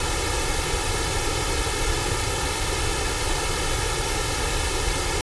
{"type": "noise with comb filter", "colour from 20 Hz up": "pink", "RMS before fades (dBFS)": -24, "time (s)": [0, 5.21], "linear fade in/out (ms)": 2, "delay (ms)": 2.3, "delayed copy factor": 0.85, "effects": ["resampled to 24000 Hz"]}